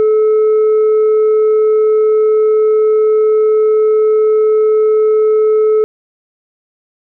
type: tone with tanh clipping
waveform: triangle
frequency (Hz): 432.1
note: A4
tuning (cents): -31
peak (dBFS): -8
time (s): 0-5.84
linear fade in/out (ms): 0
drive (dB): 7
effects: none